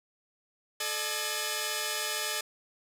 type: tone cluster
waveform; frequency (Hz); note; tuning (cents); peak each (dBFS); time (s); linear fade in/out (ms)
5% pulse; 432.9 / 603 / 1690 / 2489; A4 / D5 / G#6 / D#7; -28 / +46 / +30 / 0; -25 / -23 / -23 / -30; 0.8-2.41; 5
effects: low-pass 12000 Hz 12 dB/octave